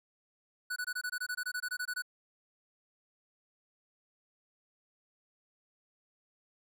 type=tone bursts; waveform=square; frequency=1480 Hz; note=F#6; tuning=in tune; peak=-34 dBFS; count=16; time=0.7-2.022 s; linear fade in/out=10 ms; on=62 ms; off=22 ms; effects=none